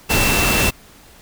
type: tone in noise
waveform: sine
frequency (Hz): 2681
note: E7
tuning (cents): +29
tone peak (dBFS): -20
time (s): 0.09-0.71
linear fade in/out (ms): 20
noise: pink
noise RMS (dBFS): -17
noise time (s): 0.09-0.71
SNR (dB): -6
effects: pink hiss -46 dBFS RMS until 1.21 s